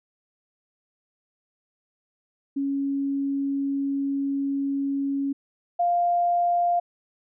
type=tone pair in turn; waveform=sine; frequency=277.2 / 698.5 Hz; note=C#4 / F5; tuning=0 / 0 cents; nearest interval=octave + major third; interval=1600 cents; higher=second; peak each=-23 / -19 dBFS; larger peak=second; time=2.56-5.33 / 5.79-6.8 s; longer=first; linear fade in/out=10 ms; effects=none